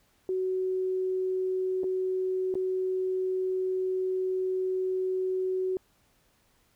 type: tone with dropouts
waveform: sine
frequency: 373.3 Hz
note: F#4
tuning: 15 cents sharp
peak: -26 dBFS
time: 0.29-5.77 s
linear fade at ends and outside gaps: 1 ms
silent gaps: 1.834-1.841 / 2.541-2.553 s
effects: pink hiss -67 dBFS RMS until 6.75 s